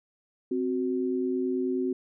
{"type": "tone pair together", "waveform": "sine", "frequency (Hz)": [260.6, 370], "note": ["C4", "F#4"], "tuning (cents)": [-7, 0], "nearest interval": "tritone", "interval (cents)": 607, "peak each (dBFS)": -28, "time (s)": [0.51, 1.93], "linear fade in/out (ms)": 5, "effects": []}